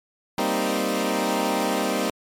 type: chord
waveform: 15% pulse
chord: C minor seventh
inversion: second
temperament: equal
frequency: 196 / 233.1 / 261.6 / 311.1 Hz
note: G3 / Bb3 / C4 / Eb4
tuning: 0 / 0 / 0 / 0 cents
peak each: -21 dBFS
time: 0.38-2.1 s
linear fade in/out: 2 ms
effects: MP3 64 kbps